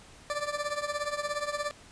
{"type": "tone with tremolo", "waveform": "20% pulse", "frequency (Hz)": 587.3, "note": "D5", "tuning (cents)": 0, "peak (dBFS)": -22, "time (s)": [0.3, 1.71], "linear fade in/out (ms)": 0, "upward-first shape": "triangle", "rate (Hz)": 17, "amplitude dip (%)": 85, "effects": ["pink hiss -53 dBFS RMS until 1.91 s", "resampled to 22050 Hz"]}